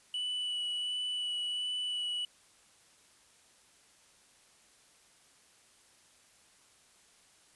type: tone with vibrato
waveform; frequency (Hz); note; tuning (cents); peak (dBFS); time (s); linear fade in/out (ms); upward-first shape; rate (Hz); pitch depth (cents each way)
triangle; 2960; F#7; 0; -31; 0.14-2.25; 2; sine; 1.4; 12
effects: white hiss -63 dBFS RMS until 7.55 s + resampled to 24000 Hz